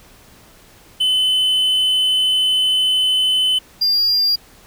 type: tone pair in turn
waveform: triangle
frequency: 3031 / 4799 Hz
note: F#7 / D8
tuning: +41 / +37 cents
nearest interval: minor sixth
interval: 796 cents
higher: second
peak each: -12 / -12 dBFS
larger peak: neither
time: 1-3.59 / 3.81-4.36 s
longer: first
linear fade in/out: 10 ms
effects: pink hiss -47 dBFS RMS until 4.66 s